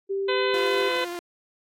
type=tone with pitch glide; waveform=sine; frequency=392 to 394.7 Hz; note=G4 to G4; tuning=0 to +12 cents; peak=-24 dBFS; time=0.09-0.9 s; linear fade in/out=20 ms; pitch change=+12 cents; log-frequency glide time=0.2-0.66 s
type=harmonic tone; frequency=506 Hz; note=B4; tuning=42 cents sharp; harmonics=1 / 2 / 3 / 4 / 5 / 6 / 7 / 8; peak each=-27 / -30 / -32 / -33 / -34 / -35 / -35 / -36 dBFS; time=0.28-1.05 s; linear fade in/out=10 ms
type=tone with vibrato; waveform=sawtooth; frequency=349 Hz; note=F4; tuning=1 cent flat; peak=-27 dBFS; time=0.54-1.19 s; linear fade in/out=0 ms; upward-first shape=triangle; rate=12 Hz; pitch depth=20 cents each way
effects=AAC 64 kbps